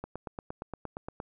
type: click train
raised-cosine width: 1 ms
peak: -23 dBFS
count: 11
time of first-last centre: 0.04-1.201 s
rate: 8.61 Hz
effects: none